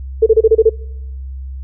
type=tone bursts; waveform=sine; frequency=444.7 Hz; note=A4; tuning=18 cents sharp; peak=-4 dBFS; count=7; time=0.22-0.696 s; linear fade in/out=10 ms; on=44 ms; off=28 ms; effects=noise-tail reverb RT60 0.9 s tail -24 dB re dry + added 66 Hz sine -24 dBFS peak until 1.63 s